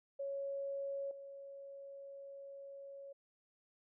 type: tone with level steps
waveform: sine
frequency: 554.4 Hz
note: C#5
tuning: in tune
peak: -38 / -48 dBFS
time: 0.19-3.13 s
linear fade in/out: 10 ms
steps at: 1.11 s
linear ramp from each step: 2 ms
effects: none